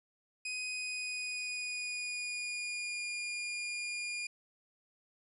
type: tone with pitch glide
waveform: sawtooth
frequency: 2500 to 2423 Hz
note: D#7 to D#7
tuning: +8 to -47 cents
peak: -33 dBFS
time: 0.45-4.27 s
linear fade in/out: 5 ms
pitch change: -55 cents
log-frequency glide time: 0.67-3.06 s
effects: resampled to 24000 Hz + 12-bit